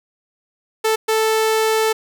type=tone bursts at uneven times; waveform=sawtooth; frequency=440 Hz; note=A4; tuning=in tune; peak=-11 dBFS; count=2; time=0.84-0.96 / 1.08-1.93 s; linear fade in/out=10 ms; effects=none